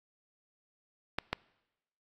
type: clicks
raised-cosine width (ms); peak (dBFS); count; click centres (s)
0.3; -14; 2; 1.186 / 1.33
effects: noise-tail reverb RT60 1.0 s tail -24 dB re dry + AAC 48 kbps